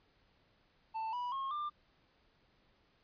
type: tone with pitch steps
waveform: triangle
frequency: 888 / 979.6 / 1080.7 / 1192.2 Hz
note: A5 / B5 / C#6 / D6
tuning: +16 / -14 / -44 / +26 cents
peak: -34 dBFS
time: 0.94-1.7 s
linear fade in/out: 20 ms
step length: 190 ms
effects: pink hiss -71 dBFS RMS until 3.03 s + resampled to 11025 Hz